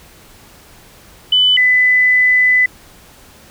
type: tone pair in turn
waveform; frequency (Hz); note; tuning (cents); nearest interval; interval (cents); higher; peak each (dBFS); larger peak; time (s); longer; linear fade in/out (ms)
sine; 3000 / 2002; F#7 / B6; +23 / +23; perfect fifth; 700; first; -8; neither; 1.32-1.57 / 1.57-2.66; second; 5
effects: pink hiss -43 dBFS RMS until 3.5 s